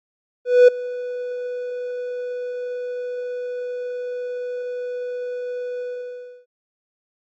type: tone with ADSR envelope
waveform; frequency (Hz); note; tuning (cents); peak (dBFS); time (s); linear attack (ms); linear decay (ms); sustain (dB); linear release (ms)
triangle; 493.9; B4; 0; -3; 0.45-6.46; 230; 8; -20; 640
effects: MP3 32 kbps